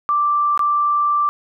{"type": "tone with dropouts", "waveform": "sine", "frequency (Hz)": 1174.7, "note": "D6", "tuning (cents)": 0, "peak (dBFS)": -14, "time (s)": [0.09, 1.29], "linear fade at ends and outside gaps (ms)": 0, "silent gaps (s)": [0.576, 0.593], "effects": []}